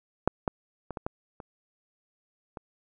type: clicks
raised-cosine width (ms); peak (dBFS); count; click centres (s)
1; -7 / -12 / -21 / -20 / -16 / -27 / -24; 7; 0.276 / 0.478 / 0.907 / 0.972 / 1.065 / 1.402 / 2.572
effects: none